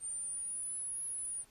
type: linear two-way sweep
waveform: sine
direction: up then down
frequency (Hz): 8870 to 10548 to 9240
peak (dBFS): -37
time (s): 0-1.45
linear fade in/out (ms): 50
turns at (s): 1.06
effects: pink hiss -65 dBFS RMS until 1.5 s + resampled to 32000 Hz